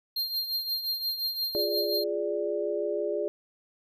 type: tone with tremolo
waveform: square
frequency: 4196 Hz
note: C8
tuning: 4 cents sharp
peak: -26 dBFS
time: 0.16-2.04 s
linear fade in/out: 5 ms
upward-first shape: triangle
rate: 5.7 Hz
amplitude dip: 70%
type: chord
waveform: sine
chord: D diminished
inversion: first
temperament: equal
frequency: 349.2 / 415.3 / 587.3 Hz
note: F4 / Ab4 / D5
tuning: 0 / 0 / 0 cents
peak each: -33 / -30 / -31 dBFS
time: 1.55-3.28 s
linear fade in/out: 0 ms
effects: none